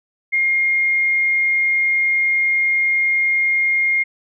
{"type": "tone", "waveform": "sine", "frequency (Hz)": 2130, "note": "C7", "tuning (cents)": 30, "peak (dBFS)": -14, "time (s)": [0.32, 4.04], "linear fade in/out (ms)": 20, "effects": []}